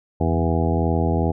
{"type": "harmonic tone with a mistuned harmonic", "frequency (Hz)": 82.41, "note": "E2", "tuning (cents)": 0, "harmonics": [1, 2, 3, 4, 5, 6, 8, 9, 10], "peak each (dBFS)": [-21, -24, -26, -27, -28, -29, -30, -31, -31], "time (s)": [0.2, 1.32], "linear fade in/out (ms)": 10, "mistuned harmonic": 1, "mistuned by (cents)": 55, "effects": []}